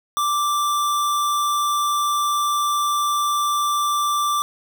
square tone, 1174.7 Hz, D6, in tune, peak -19 dBFS, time 0.17-4.42 s, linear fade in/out 0 ms, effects 9-bit

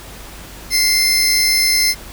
sawtooth tone pair together, 2093 / 5267 Hz, C7 / E8, 0 / -2 cents, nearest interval octave + major third, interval 1598 cents, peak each -12 dBFS, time 0.7-1.95 s, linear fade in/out 50 ms, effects added 50 Hz sine -37 dBFS peak until 2.12 s + pink hiss -36 dBFS RMS until 2.12 s

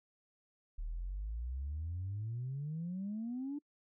sine exponential sweep, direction up, 36.74 to 296.5 Hz, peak -36 dBFS, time 0.78-3.59 s, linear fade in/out 10 ms, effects noise-tail reverb RT60 0.1 s tail -26 dB re dry + tanh soft clip ceiling -33 dBFS

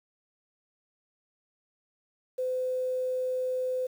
sine tone, 510 Hz, C5, 44 cents flat, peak -27 dBFS, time 2.38-3.87 s, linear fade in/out 10 ms, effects 9-bit

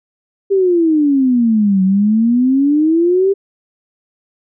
sine exponential two-way sweep, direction down then up, 400 to 186.3 to 400 Hz, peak -9 dBFS, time 0.5-3.34 s, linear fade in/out 20 ms, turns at 1.83 s, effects none

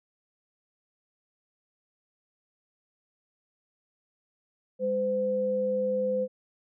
sine tone pair together, 202.6 / 512 Hz, G#3 / C5, -43 / -38 cents, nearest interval octave + major third, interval 1605 cents, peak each -34 / -25 dBFS, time 4.79-6.28 s, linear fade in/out 50 ms, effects none

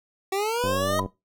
25% pulse linear sweep, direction up, 378.6 to 633 Hz, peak -20 dBFS, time 0.32-1 s, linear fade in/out 5 ms
click train, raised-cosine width 2 ms, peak -18 dBFS, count 41, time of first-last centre 0.64-1.06 s, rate 95.2 Hz
sine tone with exponential decay, 1000 Hz, B5, 21 cents sharp, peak -21 dBFS, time 0.99-1.1 s, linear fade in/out 2 ms, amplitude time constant 22 ms
effects noise-tail reverb RT60 0.2 s tail -18 dB re dry

